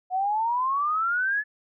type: exponential sweep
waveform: sine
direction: up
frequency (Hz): 727 to 1738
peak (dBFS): -22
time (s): 0.1-1.44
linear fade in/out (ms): 50
effects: none